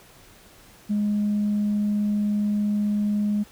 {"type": "tone", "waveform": "sine", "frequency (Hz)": 207.7, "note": "G#3", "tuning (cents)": 0, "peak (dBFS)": -19, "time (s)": [0.89, 3.44], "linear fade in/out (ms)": 20, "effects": ["tanh soft clip ceiling -17 dBFS", "pink hiss -51 dBFS RMS until 3.51 s"]}